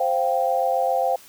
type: chord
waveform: sine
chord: C suspended fourth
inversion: none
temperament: just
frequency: 523.3 / 697.7 / 784.9 Hz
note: C5 / F5 / G5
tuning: 0 / -2 / +2 cents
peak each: -23 dBFS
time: 0-1.16 s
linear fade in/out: 5 ms
effects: white hiss -48 dBFS RMS until 1.28 s